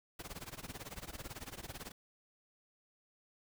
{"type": "noise with tremolo", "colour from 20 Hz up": "pink", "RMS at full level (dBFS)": -44, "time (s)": [0.19, 1.92], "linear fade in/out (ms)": 5, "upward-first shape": "sine", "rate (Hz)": 18, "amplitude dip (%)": 90, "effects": []}